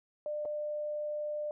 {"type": "tone with dropouts", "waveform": "sine", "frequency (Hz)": 598, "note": "D5", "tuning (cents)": 31, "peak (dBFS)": -33, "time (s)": [0.26, 1.51], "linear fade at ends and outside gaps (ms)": 1, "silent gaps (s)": [0.452, 0.456], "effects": []}